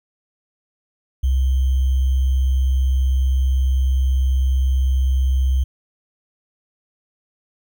sine tone with sample-and-hold, 65.41 Hz, C2, in tune, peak -14 dBFS, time 1.23-5.64 s, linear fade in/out 10 ms, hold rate 3150 Hz, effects none

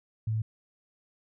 sine tone, 110 Hz, A2, in tune, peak -26 dBFS, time 0.27-0.42 s, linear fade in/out 5 ms, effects none

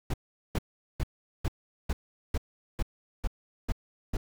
brown noise bursts, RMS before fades -27 dBFS, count 10, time 0.1-4.17 s, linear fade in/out 5 ms, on 38 ms, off 410 ms, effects none

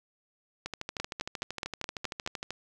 two click trains, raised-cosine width 0.2 ms, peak -18 / -15 dBFS, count 25 / 7, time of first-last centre 0.66-2.506 / 1-2.263 s, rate 13 / 4.75 Hz, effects none

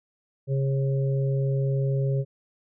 harmonic tone, 135.9 Hz, C#3, 34 cents flat, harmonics 1 / 3 / 4, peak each -22 / -32 / -34 dBFS, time 0.47-2.25 s, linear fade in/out 50 ms, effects none

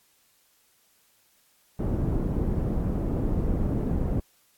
pink low-pass noise, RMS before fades -26 dBFS, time 1.79-4.2 s, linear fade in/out 5 ms, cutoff 360 Hz, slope 12 dB/octave, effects white hiss -64 dBFS RMS until 4.57 s + AAC 64 kbps

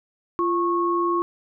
sine tone pair together, 345.3 / 1097 Hz, F4 / C#6, -20 / -18 cents, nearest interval octave + minor sixth, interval 2002 cents, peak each -22 dBFS, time 0.39-1.22 s, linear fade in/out 0 ms, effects none

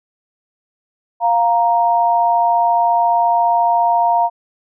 sine tone pair together, 700 / 934.4 Hz, F5 / A#5, +4 / +4 cents, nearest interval perfect fourth, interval 500 cents, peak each -14 dBFS, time 1.2-4.3 s, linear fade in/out 50 ms, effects none

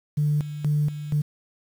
sine tone with tremolo, 148.5 Hz, D3, 20 cents sharp, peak -18 dBFS, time 0.17-1.22 s, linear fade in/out 10 ms, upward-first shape square, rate 2.1 Hz, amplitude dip 75%, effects tanh soft clip ceiling -14 dBFS + 8-bit

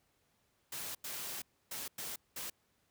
white noise bursts at uneven times, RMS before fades -42 dBFS, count 5, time 0.72-0.95 / 1.04-1.42 / 1.71-1.88 / 1.98-2.16 / 2.36-2.5 s, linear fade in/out 5 ms, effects pink hiss -75 dBFS RMS until 2.9 s + high-pass 60 Hz 12 dB/octave

